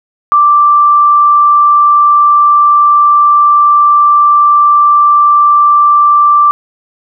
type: tone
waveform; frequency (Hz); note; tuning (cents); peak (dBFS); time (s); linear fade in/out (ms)
sine; 1174.7; D6; 0; -3; 0.32-6.51; 0
effects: none